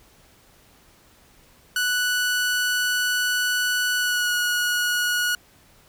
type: tone with pitch glide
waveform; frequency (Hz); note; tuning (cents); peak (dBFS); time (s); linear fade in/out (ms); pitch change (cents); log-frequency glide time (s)
sawtooth; 1480 to 1455.4; F#6 to F#6; 0 to -29; -17; 1.76-5.35; 2; -29; 3.97-4.34
effects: pink hiss -55 dBFS RMS until 5.88 s